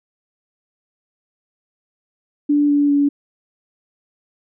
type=tone with pitch steps; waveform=sine; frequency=291.5 / 288.5 / 285.5 Hz; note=D4 / D4 / D4; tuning=-13 / -31 / -49 cents; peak=-12 dBFS; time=2.49-3.09 s; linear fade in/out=10 ms; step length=200 ms; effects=none